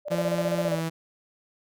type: tone with tremolo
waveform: sine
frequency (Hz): 590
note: D5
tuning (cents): +8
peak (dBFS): -23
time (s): 0.05-0.81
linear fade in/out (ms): 50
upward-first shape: square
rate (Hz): 15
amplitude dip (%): 80
type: tone with pitch glide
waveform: sawtooth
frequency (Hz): 171.2 to 163.47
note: F3 to E3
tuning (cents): -34 to -14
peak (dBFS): -23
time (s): 0.1-0.9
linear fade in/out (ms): 20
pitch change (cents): -80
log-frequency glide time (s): 0.66-0.72
effects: none